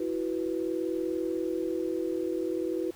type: chord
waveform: sine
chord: E suspended second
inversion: none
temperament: equal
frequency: 329.6 / 370 / 493.9 Hz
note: E4 / F#4 / B4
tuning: 0 / 0 / 0 cents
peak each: -31 / -32 / -35 dBFS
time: 0-2.91 s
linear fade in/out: 5 ms
effects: pink hiss -54 dBFS RMS until 2.95 s